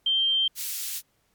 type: tone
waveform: sine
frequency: 3152 Hz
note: G7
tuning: 9 cents sharp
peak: -20 dBFS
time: 0.06-0.48 s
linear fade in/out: 5 ms
type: high-pass noise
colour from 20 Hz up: white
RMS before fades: -32 dBFS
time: 0.55-1.02 s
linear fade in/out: 50 ms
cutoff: 3100 Hz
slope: 12 dB/octave
effects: pink hiss -69 dBFS RMS until 1.34 s + MP3 96 kbps